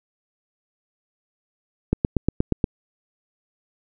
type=click train; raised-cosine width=3 ms; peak=-5 dBFS; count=7; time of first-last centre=1.93-2.642 s; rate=8.43 Hz; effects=none